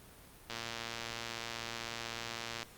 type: click train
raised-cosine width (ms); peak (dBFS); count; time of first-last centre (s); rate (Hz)
0.2; -22; 248; 0.5-2.629; 116
effects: pink hiss -56 dBFS RMS until 2.77 s + Opus 32 kbps